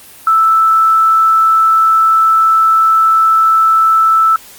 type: tone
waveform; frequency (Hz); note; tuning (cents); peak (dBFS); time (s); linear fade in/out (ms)
sine; 1318.5; E6; 0; -6; 0.27-4.36; 2
effects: white hiss -37 dBFS RMS until 4.58 s + Opus 32 kbps